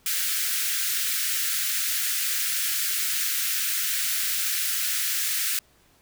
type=high-pass noise; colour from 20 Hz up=white; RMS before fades=-26 dBFS; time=0.06-5.59 s; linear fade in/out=2 ms; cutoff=1400 Hz; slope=48 dB/octave; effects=pink hiss -60 dBFS RMS until 6.01 s